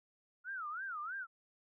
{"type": "tone with vibrato", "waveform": "sine", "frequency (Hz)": 1379, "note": "F6", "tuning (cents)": -22, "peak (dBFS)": -39, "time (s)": [0.44, 1.27], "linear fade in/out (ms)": 50, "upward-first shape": "sine", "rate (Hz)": 3.1, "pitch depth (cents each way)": 260, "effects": []}